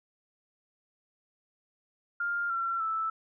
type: tone with pitch steps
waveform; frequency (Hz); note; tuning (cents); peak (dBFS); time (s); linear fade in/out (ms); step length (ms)
sine; 1402 / 1358.9 / 1317.2; F6 / F6 / E6; +6 / -48 / -2; -28; 2.2-3.1; 5; 300
effects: none